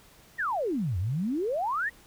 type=exponential two-way sweep; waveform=sine; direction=down then up; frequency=1954 to 83.3 to 1954 Hz; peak=-26 dBFS; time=0.38-1.9 s; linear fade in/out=20 ms; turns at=0.98 s; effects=pink hiss -56 dBFS RMS until 2.06 s